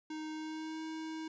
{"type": "tone with pitch glide", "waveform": "square", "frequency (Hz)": [311.1, 317.8], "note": ["D#4", "D#4"], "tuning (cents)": [0, 37], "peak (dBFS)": -40, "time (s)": [0.1, 1.28], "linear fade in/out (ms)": 5, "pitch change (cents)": 37, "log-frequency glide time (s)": [0.32, 0.83], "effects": ["resampled to 16000 Hz", "13-bit"]}